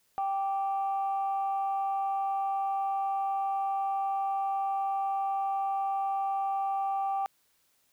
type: tone pair together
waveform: sine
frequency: 784 / 1172 Hz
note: G5 / D6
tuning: 0 / -4 cents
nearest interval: perfect fifth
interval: 696 cents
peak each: -27 / -37 dBFS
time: 0.18-7.26 s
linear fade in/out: 0 ms
effects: tanh soft clip ceiling -21 dBFS + white hiss -70 dBFS RMS until 7.92 s